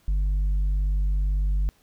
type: tone with tanh clipping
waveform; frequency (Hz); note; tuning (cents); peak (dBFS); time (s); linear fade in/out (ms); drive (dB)
triangle; 49; G1; 0; -21; 0.08-1.69; 0; 8
effects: pink hiss -62 dBFS RMS until 1.82 s